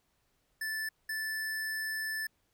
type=tone pair in turn; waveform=square; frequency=1755 / 1755 Hz; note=A6 / A6; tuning=-5 / -5 cents; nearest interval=unison; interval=0 cents; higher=neither; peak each=-34 / -34 dBFS; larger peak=neither; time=0.61-0.89 / 1.09-2.27 s; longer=second; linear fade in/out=5 ms; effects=pink hiss -75 dBFS RMS until 2.53 s